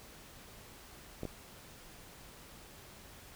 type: clicks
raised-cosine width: 2 ms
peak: -25 dBFS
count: 2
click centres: 1.233 / 1.253 s
effects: pink hiss -54 dBFS RMS until 3.35 s